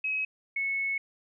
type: tone pair in turn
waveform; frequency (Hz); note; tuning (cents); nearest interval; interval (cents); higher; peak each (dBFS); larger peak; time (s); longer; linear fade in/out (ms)
sine; 2551 / 2200; D#7 / C#7; +43 / -14; minor third; 257; first; -27; neither; 0.04-0.25 / 0.56-0.98; second; 5
effects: none